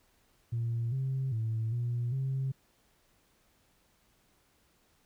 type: tone with pitch steps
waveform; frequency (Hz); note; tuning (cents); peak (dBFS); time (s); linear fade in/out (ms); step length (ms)
sine; 116.5 / 132.9 / 111.8 / 120 / 133.6; A#2 / C3 / A2 / B2 / C3; -1 / +27 / +28 / -49 / +36; -28; 0.52-2.52; 10; 400
effects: tanh soft clip ceiling -26 dBFS + pink hiss -69 dBFS RMS until 5.05 s